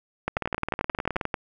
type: two click trains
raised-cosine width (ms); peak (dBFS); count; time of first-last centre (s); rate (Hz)
0.5; -10 / -13; 13 / 17; 0.28-1.342 / 0.37-1.212; 11.3 / 19
effects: none